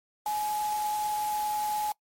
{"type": "tone in noise", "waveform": "sine", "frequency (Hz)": 844, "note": "G#5", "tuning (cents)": 28, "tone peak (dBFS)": -27, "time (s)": [0.26, 1.92], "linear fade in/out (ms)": 2, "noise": "white", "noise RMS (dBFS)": -40, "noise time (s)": [0.26, 1.92], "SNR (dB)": 10, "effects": ["noise-tail reverb RT60 0.1 s tail -24 dB re dry", "MP3 64 kbps"]}